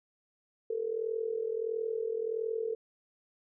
sine tone with amplitude modulation, 448.9 Hz, A4, 35 cents sharp, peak -27 dBFS, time 0.7-2.75 s, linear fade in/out 5 ms, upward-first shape sine, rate 41.5 Hz, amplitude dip 80%, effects none

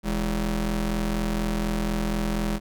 35% pulse ring-modulated tone, 123.47 Hz, B2, in tune, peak -19 dBFS, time 0.03-2.6 s, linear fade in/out 50 ms, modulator 83.8 Hz, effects none

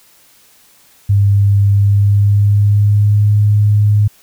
sine tone with pitch glide, 100.4 to 104.18 Hz, G2 to G#2, +42 to +6 cents, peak -7 dBFS, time 1.09-4.08 s, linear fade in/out 10 ms, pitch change +64 cents, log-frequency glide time 1.7-3.33 s, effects white hiss -48 dBFS RMS until 4.22 s

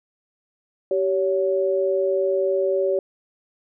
sine tone pair together, 386.4 / 563 Hz, G4 / C#5, -25 / +27 cents, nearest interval perfect fifth, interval 652 cents, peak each -21 dBFS, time 0.91-2.99 s, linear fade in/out 2 ms, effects none

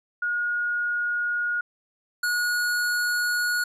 sine / square tone pair in turn, 1439 / 1450.7 Hz, F#6 / F#6, -49 / -35 cents, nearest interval unison, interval 14 cents, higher second, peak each -23 dBFS, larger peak neither, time 0.22-1.61 / 2.23-3.64 s, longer second, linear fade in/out 5 ms, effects resampled to 32000 Hz

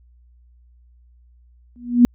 sine tone with exponential growth, 241.8 Hz, B3, 36 cents flat, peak -4 dBFS, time 1.76-2.05 s, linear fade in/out 0 ms, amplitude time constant 62 ms, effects added 60 Hz sine -49 dBFS peak until 2.14 s

